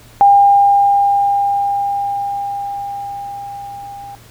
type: tone with level ramp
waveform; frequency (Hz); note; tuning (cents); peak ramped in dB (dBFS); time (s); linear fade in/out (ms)
sine; 803; G5; +41; -4 to -29; 0.21-4.15; 0
effects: added 115 Hz sine -44 dBFS peak until 4.3 s + pink hiss -44 dBFS RMS until 4.3 s

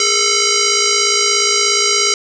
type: tone with frequency modulation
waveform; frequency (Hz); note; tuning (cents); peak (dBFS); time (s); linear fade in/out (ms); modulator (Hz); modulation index
sine; 409.5; G#4; -24; -11; 0-2.14; 2; 876; 7.4
effects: none

